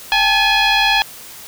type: tone with frequency modulation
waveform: sine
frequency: 799 Hz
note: G5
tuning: 33 cents sharp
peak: -11 dBFS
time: 0.12-1.02 s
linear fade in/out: 0 ms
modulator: 838 Hz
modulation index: 4
effects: white hiss -36 dBFS RMS until 1.47 s